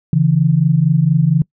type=tone pair together; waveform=sine; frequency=139.5 / 163.8 Hz; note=C#3 / E3; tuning=+11 / -11 cents; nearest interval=minor third; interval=278 cents; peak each=-13 / -12 dBFS; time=0.13-1.42 s; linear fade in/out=2 ms; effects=noise-tail reverb RT60 0.1 s tail -25 dB re dry